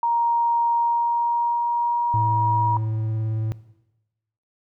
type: tone with pitch glide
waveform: sine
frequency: 938 to 955.5 Hz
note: A#5 to A#5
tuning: +11 to +43 cents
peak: -18 dBFS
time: 0.03-2.77 s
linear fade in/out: 2 ms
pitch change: +32 cents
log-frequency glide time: 0.74-2.57 s
type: tone with vibrato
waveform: triangle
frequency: 110 Hz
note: A2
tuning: in tune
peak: -19 dBFS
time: 2.14-3.52 s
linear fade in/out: 0 ms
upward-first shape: sine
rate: 18 Hz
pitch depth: 14 cents each way
effects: noise-tail reverb RT60 1.0 s tail -18 dB re dry